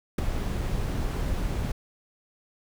brown noise with ADSR envelope, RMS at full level -19 dBFS, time 0.18-1.72 s, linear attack 6 ms, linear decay 8 ms, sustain -9 dB, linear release 6 ms, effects none

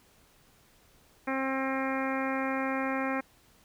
harmonic tone, 266.6 Hz, C4, 33 cents sharp, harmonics 1 / 2 / 3 / 4 / 5 / 6 / 7 / 8 / 9, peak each -32 / -35 / -37 / -38 / -39 / -40 / -40 / -41 / -42 dBFS, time 1.27-3.21 s, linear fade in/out 10 ms, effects pink hiss -62 dBFS RMS until 3.64 s

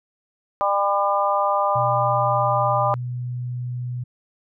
harmonic tone, 200 Hz, G3, 35 cents sharp, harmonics 3 / 4 / 5 / 6, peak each -23 / -23 / -23 / -23 dBFS, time 0.61-2.94 s, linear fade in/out 0 ms
sine tone, 123.47 Hz, B2, in tune, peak -25 dBFS, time 1.75-4.04 s, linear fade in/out 10 ms
effects none

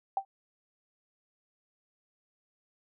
sine tone with exponential decay, 780 Hz, G5, 9 cents flat, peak -22 dBFS, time 0.17-0.25 s, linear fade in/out 2 ms, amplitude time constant 17 ms, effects none

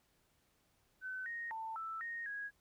sine tone with pitch steps, 1518 / 1864 / 891 / 1322 / 1859 / 1654 Hz, F#6 / A#6 / A5 / E6 / A#6 / G#6, +44 / -1 / +22 / +5 / -5 / -8 cents, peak -40 dBFS, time 1.01-2.51 s, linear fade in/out 50 ms, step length 250 ms, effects pink hiss -75 dBFS RMS until 2.6 s

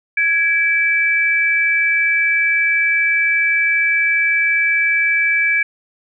sine tone pair together, 1661.2 / 2316 Hz, G#6 / D7, 0 / -25 cents, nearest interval tritone, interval 575 cents, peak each -18 / -14 dBFS, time 0.17-5.63 s, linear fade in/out 5 ms, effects none

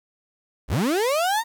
35% pulse linear sweep, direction up, 34.65 to 944 Hz, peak -18 dBFS, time 0.68-1.44 s, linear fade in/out 50 ms, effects 9-bit

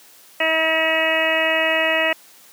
harmonic tone, 320.6 Hz, E4, 48 cents flat, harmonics 1 / 2 / 3 / 4 / 5 / 6 / 7 / 8 / 9, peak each -30 / -21 / -29 / -30 / -33 / -21 / -29 / -23 / -26 dBFS, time 0.4-2.13 s, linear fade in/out 5 ms, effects white hiss -48 dBFS RMS until 2.52 s + high-pass 200 Hz 12 dB/octave

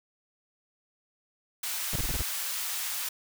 white high-pass noise, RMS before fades -33 dBFS, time 1.63-3.09 s, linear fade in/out 5 ms, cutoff 1000 Hz, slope 12 dB/octave
brown noise bursts, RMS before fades -30 dBFS, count 6, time 1.93-2.219 s, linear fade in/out 2 ms, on 29 ms, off 23 ms
effects none

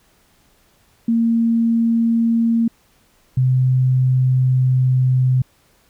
sine tone pair in turn, 230 / 128.6 Hz, A#3 / C3, -23 / -30 cents, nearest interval minor seventh, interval 1007 cents, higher first, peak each -13 / -12 dBFS, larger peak second, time 1.08-2.68 / 3.37-5.42 s, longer second, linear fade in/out 5 ms, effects pink hiss -57 dBFS RMS until 5.89 s

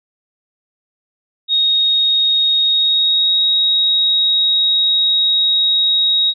sine tone with pitch glide, 3741 to 3787 Hz, A#7 to A#7, +5 to +27 cents, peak -11 dBFS, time 1.48-6.34 s, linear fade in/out 50 ms, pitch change +22 cents, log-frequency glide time 2.59-3.44 s, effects none

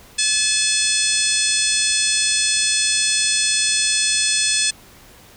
harmonic tone with a mistuned harmonic, 861 Hz, A5, 38 cents flat, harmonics 2 / 3 / 4 / 5 / 6 / 7 / 8 / 9 / 10, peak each -29 / -25 / -24 / -25 / -24 / -26 / -27 / -31 / -21 dBFS, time 0.18-4.71 s, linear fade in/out 10 ms, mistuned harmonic 10, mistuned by -20 cents, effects pink hiss -46 dBFS RMS until 5.36 s

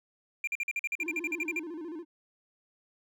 triangle tone bursts, 2386 Hz, D7, 27 cents sharp, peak -27 dBFS, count 15, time 0.44-1.593 s, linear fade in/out 2 ms, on 33 ms, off 47 ms
triangle tone with vibrato, 326.5 Hz, E4, 17 cents flat, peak -35 dBFS, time 0.99-2.05 s, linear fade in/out 50 ms, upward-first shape square, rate 14 Hz, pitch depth 110 cents each way
effects none

